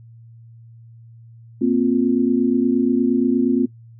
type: chord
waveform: sine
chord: Bb suspended second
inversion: none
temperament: equal with one note detuned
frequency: 233.1 / 261.6 / 352.5 Hz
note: Bb3 / C4 / F4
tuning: 0 / 0 / +16 cents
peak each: -19 / -17 / -21 dBFS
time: 1.61-3.66 s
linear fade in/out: 10 ms
effects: noise-tail reverb RT60 0.1 s tail -17 dB re dry + added 115 Hz sine -41 dBFS peak until 3.99 s